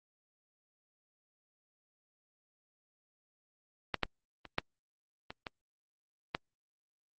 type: clicks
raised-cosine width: 0.3 ms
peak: -14 / -12 / -30 / -12 / -25 / -22 / -15 dBFS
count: 7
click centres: 3.943 / 4.033 / 4.453 / 4.584 / 5.305 / 5.468 / 6.349 s
effects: Opus 32 kbps